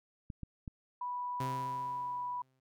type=clicks; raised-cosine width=5 ms; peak=-29 dBFS; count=3; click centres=0.302 / 0.433 / 0.678 s
type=tone; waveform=sine; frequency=984 Hz; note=B5; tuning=7 cents flat; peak=-35 dBFS; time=1.01-2.42 s; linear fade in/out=5 ms
type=tone with exponential decay; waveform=sawtooth; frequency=130.7 Hz; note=C3; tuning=1 cent flat; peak=-31 dBFS; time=1.4-2.6 s; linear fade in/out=5 ms; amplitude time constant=260 ms
effects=none